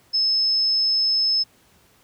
sine tone, 5210 Hz, E8, 21 cents flat, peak -17 dBFS, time 0.13-1.44 s, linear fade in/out 20 ms, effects pink hiss -57 dBFS RMS until 2.03 s + high-pass 60 Hz 12 dB/octave

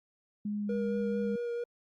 sine tone with pitch glide, 207.8 to 204.1 Hz, G#3 to G#3, +1 to -30 cents, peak -31 dBFS, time 0.45-1.36 s, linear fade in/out 5 ms, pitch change -31 cents, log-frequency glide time 0.58-0.72 s
triangle tone with vibrato, 475.3 Hz, A#4, 34 cents sharp, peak -30 dBFS, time 0.69-1.64 s, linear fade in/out 5 ms, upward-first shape sine, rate 4.5 Hz, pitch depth 12 cents each way
effects Opus 48 kbps

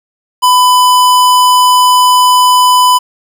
square tone, 1000 Hz, B5, 21 cents sharp, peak -5 dBFS, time 0.42-2.99 s, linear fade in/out 20 ms, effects 7-bit

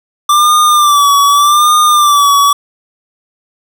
square tone with vibrato, 1174.7 Hz, D6, in tune, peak -6 dBFS, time 0.29-2.53 s, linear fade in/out 5 ms, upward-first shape sine, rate 0.84 Hz, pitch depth 64 cents each way, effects none

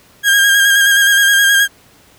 35% pulse tone with vibrato, 1619 Hz, G#6, 45 cents flat, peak -6 dBFS, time 0.23-1.68 s, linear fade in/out 50 ms, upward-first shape square, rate 9.5 Hz, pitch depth 24 cents each way, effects pink hiss -47 dBFS RMS until 2.18 s + high-pass 60 Hz 12 dB/octave

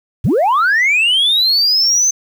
sine linear sweep, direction up, 72.7 to 6272 Hz, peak -8 dBFS, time 0.24-2.11 s, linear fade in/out 10 ms, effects tanh soft clip ceiling -8 dBFS + 7-bit

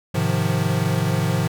square chord, F minor seventh, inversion first, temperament equal with one note detuned, 105.76 / 130.81 / 155.56 / 174.61 Hz, Ab2 / C3 / Eb3 / F3, +32 / 0 / 0 / 0 cents, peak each -25 dBFS, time 0.14-1.48 s, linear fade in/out 10 ms, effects none

